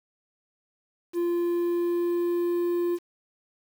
triangle tone with pitch glide, 345.8 to 348.2 Hz, F4 to F4, -17 to -5 cents, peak -21 dBFS, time 1.13-2.99 s, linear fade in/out 50 ms, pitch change +12 cents, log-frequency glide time 1.29-2.7 s, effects 8-bit

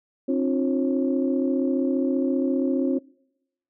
sine tone cluster, 266.8 / 301.8 / 352.7 / 542 Hz, C4 / D4 / F4 / C#5, +34 / +47 / +17 / -39 cents, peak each -22 / -29 / -27 / -29 dBFS, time 0.28-2.99 s, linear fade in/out 10 ms, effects noise-tail reverb RT60 0.9 s tail -26 dB re dry + tanh soft clip ceiling -10 dBFS

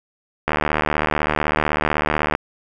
click train, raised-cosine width 0.5 ms, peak -3 dBFS, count 143, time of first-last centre 0.48-2.351 s, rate 75.9 Hz, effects none

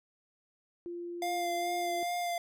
sine tone with pitch glide, 346.7 to 349.1 Hz, F4 to F4, -13 to -1 cents, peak -37 dBFS, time 0.86-2.03 s, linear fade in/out 0 ms, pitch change +12 cents, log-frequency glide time 1.48-1.78 s
square tone with vibrato, 698.5 Hz, F5, in tune, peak -32 dBFS, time 1.22-2.38 s, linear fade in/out 2 ms, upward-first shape sine, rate 2.4 Hz, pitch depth 19 cents each way
effects none

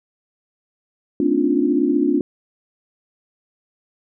sine tone cluster, 222.9 / 256.5 / 289.2 / 304.9 / 350.6 Hz, A3 / C4 / D4 / D#4 / F4, +23 / -34 / -27 / -35 / +7 cents, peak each -26 / -21 / -18 / -25 / -21 dBFS, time 1.2-2.21 s, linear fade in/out 2 ms, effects none

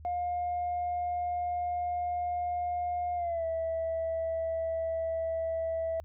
sine tone with pitch glide, 710 to 654.8 Hz, F5 to E5, +28 to -12 cents, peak -28 dBFS, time 0.05-6 s, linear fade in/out 0 ms, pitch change -140 cents, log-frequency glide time 3.15-3.45 s, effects tanh soft clip ceiling -26 dBFS + added 77 Hz sine -46 dBFS peak until 6.04 s

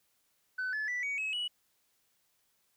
sine tone with pitch steps, 1510 / 1724.5 / 1969.6 / 2249 / 2569 / 2934 Hz, F#6 / A6 / B6 / C#7 / E7 / F#7, +35 / -35 / -5 / +24 / -45 / -15 cents, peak -30 dBFS, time 0.58-1.48 s, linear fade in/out 10 ms, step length 150 ms, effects tanh soft clip ceiling -30 dBFS + white hiss -74 dBFS RMS until 2.76 s

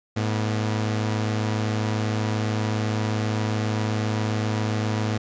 sawtooth tone pair together, 107.4 / 242.3 Hz, A2 / B3, -41 / -33 cents, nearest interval octave + major second, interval 1408 cents, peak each -19 / -27 dBFS, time 0.16-5.18 s, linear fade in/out 10 ms, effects resampled to 16000 Hz

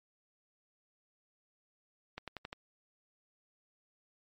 accelerating click train, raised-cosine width 0.3 ms, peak -25 dBFS, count 5, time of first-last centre 2.18-2.529 s, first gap 97 ms, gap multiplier 0.93, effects MP3 48 kbps

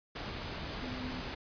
sine tone in noise, 253.1 Hz, B3, 43 cents sharp, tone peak -40 dBFS, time 0.82-1.21 s, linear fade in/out 10 ms, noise pink, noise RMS -40 dBFS, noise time 0.15-1.35 s, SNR -3 dB, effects resampled to 11025 Hz

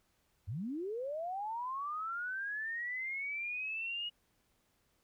sine linear sweep, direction up, 82.41 to 2900 Hz, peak -36 dBFS, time 0.47-4.1 s, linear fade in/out 20 ms, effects pink hiss -75 dBFS RMS until 5.03 s

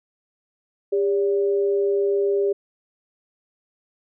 sine tone pair together, 400.7 / 572.9 Hz, G4 / D5, +38 / -43 cents, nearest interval tritone, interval 619 cents, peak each -18 / -28 dBFS, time 0.92-2.53 s, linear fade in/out 10 ms, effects none

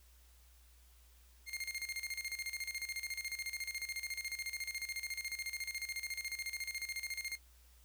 sawtooth tone with tremolo, 2124 Hz, C7, 25 cents sharp, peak -34 dBFS, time 1.46-7.39 s, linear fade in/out 50 ms, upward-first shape square, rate 14 Hz, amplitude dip 75%, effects added 60 Hz sine -61 dBFS peak until 7.84 s + white hiss -68 dBFS RMS until 7.84 s

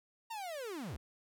45% pulse linear sweep, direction down, 936 to 51.91 Hz, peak -40 dBFS, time 0.3-0.97 s, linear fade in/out 10 ms, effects none

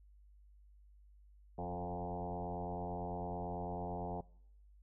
sine tone with frequency modulation, 440 Hz, A4, in tune, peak -38 dBFS, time 1.58-4.21 s, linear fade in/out 5 ms, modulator 89 Hz, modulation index 4.5, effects noise-tail reverb RT60 0.7 s tail -23 dB re dry + added 50 Hz sine -59 dBFS peak until 4.82 s

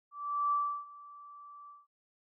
sine tone with ADSR envelope, 1162 Hz, D6, 19 cents flat, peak -26 dBFS, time 0.11-1.87 s, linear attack 410 ms, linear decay 330 ms, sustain -22 dB, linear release 180 ms, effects none

